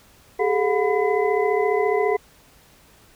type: tone cluster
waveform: sine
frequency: 399.5 / 434.1 / 723 / 998 / 2027 Hz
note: G4 / A4 / F#5 / B5 / B6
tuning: +33 / -23 / -40 / +18 / +45 cents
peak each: -22 / -21 / -25 / -29 / -30 dBFS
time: 0.39-2.17 s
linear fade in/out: 10 ms
effects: pink hiss -53 dBFS RMS until 3.15 s